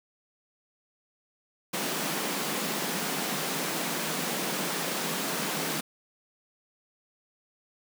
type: high-pass noise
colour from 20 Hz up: pink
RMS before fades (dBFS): -31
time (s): 1.73-5.81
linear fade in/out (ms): 10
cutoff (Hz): 150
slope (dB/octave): 96
effects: none